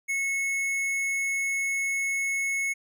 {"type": "tone with tanh clipping", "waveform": "sine", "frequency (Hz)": 2192, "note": "C#7", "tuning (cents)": -20, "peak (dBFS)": -27, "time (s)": [0.08, 2.74], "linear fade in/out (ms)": 20, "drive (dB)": 15, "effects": []}